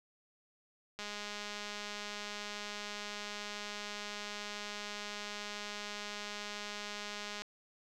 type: click train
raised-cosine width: 0.2 ms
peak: -25 dBFS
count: 1332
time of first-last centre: 0.99-7.42 s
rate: 207 Hz
effects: none